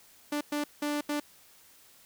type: tone bursts at uneven times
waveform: sawtooth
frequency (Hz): 294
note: D4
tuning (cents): +2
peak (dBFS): -25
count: 4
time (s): 0.32-0.41 / 0.52-0.64 / 0.82-1.01 / 1.09-1.2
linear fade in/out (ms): 5
effects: white hiss -58 dBFS RMS until 2.05 s